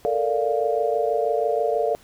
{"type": "chord", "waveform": "sine", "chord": "Bb major seventh", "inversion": "third", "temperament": "equal", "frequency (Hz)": [440, 466.2, 587.3, 698.5], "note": ["A4", "Bb4", "D5", "F5"], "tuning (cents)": [0, 0, 0, 0], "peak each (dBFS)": -25, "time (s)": [0.05, 1.95], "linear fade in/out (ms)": 0, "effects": ["pink hiss -53 dBFS RMS until 2.03 s"]}